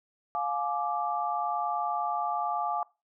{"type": "chord", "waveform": "sine", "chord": "D diminished", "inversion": "first", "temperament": "just", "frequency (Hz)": [704.8, 845.8, 1174.7], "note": ["F5", "Ab5", "D6"], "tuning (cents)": [16, 31, 0], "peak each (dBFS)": -32, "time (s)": [0.35, 2.83], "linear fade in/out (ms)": 0, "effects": ["noise-tail reverb RT60 0.3 s tail -24 dB re dry"]}